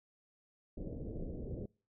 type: low-pass noise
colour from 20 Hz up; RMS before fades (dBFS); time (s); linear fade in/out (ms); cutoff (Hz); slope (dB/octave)
pink; -42; 0.77-1.66; 5; 560; 48
effects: noise-tail reverb RT60 0.4 s tail -26 dB re dry